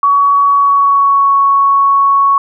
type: tone with pitch glide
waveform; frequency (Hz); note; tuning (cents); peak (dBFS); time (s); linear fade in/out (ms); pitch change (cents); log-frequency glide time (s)
sine; 1127 to 1110.2; C#6 to C#6; +28 to +2; -6; 0.03-2.38; 2; -26; 0.5-1.34
effects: none